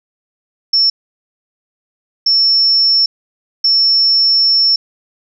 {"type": "tone bursts at uneven times", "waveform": "sine", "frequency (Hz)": 5400, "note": "E8", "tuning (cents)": 41, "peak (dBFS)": -8, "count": 3, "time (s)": [[0.73, 0.9], [2.26, 3.06], [3.64, 4.76]], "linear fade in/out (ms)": 5, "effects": []}